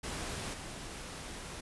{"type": "noise with level steps", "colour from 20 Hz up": "pink", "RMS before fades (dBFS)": [-39, -44], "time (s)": [0.03, 1.61], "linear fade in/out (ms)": 10, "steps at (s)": 0.53, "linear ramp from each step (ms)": 10, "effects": ["resampled to 24000 Hz"]}